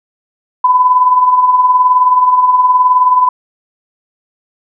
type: tone with tremolo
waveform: sine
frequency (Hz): 1003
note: B5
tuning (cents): +26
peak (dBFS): -3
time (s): 0.64-3.29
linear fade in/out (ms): 5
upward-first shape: triangle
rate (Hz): 19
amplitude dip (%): 60
effects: none